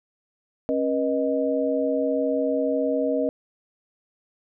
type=tone cluster; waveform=sine; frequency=272.3 / 483.4 / 622 Hz; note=C#4 / B4 / D#5; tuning=-31 / -37 / -1 cents; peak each=-25 dBFS; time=0.69-3.29 s; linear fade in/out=0 ms; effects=none